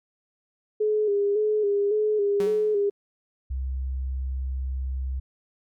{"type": "tone with vibrato", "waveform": "sine", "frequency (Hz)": 415.3, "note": "G#4", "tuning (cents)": 0, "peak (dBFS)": -20, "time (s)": [0.8, 2.9], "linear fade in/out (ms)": 10, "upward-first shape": "square", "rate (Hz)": 1.8, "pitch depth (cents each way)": 45}
{"type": "tone with exponential decay", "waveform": "sawtooth", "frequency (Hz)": 190, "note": "F#3", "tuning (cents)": 46, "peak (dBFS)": -26, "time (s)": [2.4, 2.91], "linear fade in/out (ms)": 0, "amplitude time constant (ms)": 110}
{"type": "tone", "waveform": "sine", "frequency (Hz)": 65.41, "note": "C2", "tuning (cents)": 0, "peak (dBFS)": -26, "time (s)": [3.5, 5.2], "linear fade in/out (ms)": 10}
{"effects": []}